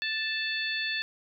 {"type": "harmonic tone", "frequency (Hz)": 880, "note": "A5", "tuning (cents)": 0, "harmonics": [2, 3, 4, 5], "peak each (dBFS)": [-32, -34, -35, -36], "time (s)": [0.02, 1.02], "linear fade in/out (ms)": 0, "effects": []}